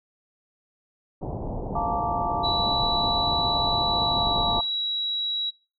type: low-pass noise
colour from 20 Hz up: pink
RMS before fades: -31 dBFS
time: 1.21-4.6 s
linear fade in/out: 10 ms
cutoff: 870 Hz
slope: 48 dB/octave
type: chord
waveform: sine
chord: Bb major seventh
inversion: second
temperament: just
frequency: 699.2 / 874.1 / 932.3 / 1165.4 Hz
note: F5 / A5 / Bb5 / D6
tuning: +2 / -12 / 0 / -14 cents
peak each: -28 / -29 / -32 / -31 dBFS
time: 1.75-4.61 s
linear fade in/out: 5 ms
type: tone with pitch glide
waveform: sine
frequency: 3938 to 3882 Hz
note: B7 to B7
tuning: -6 to -31 cents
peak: -24 dBFS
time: 2.43-5.51 s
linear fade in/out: 20 ms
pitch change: -25 cents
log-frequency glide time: 3.91-4.83 s
effects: noise-tail reverb RT60 0.4 s tail -24 dB re dry